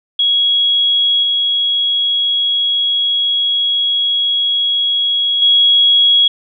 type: tone with level steps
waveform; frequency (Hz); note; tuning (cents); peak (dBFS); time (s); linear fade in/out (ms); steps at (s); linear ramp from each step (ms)
sine; 3322; G#7; 0; -10 / -12 / -7; 0.19-6.28; 5; 1.23 / 5.42; 2
effects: none